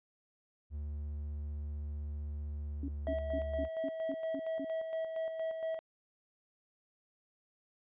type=tone with pitch glide; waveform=triangle; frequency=73.7 to 72.39 Hz; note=D2 to D2; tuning=+7 to -24 cents; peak=-35 dBFS; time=0.7-3.69 s; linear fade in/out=50 ms; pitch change=-31 cents; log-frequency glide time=2.57-3.18 s
type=tone bursts; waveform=sine; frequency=277.2 Hz; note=C#4; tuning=in tune; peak=-37 dBFS; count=8; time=2.83-4.646 s; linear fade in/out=2 ms; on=52 ms; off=200 ms
type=tone with tremolo; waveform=triangle; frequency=647 Hz; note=E5; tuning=32 cents flat; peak=-31 dBFS; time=3.07-5.79 s; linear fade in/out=0 ms; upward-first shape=square; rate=4.3 Hz; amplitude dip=45%
effects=resampled to 8000 Hz